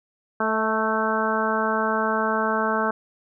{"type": "harmonic tone with a mistuned harmonic", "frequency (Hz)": 220, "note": "A3", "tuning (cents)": 0, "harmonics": [1, 2, 3, 4, 5, 6, 7], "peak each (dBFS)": [-28, -28, -28, -28, -28, -28, -28], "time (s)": [0.4, 2.91], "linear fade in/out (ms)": 5, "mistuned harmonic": 3, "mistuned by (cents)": -19, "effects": []}